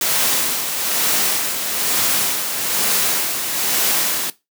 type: noise with tremolo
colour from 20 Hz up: white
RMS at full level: -17 dBFS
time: 0.01-4.3 s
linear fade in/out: 2 ms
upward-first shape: sine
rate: 1.1 Hz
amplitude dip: 50%
effects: noise-tail reverb RT60 0.2 s tail -17 dB re dry + high-pass 150 Hz 12 dB/octave